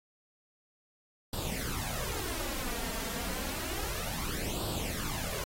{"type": "noise with flanger", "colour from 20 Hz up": "pink", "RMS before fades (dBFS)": -36, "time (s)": [1.33, 5.44], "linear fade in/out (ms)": 2, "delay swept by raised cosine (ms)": [0.23, 4.43], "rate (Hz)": 0.3, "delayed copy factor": 0.7, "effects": ["AAC 48 kbps"]}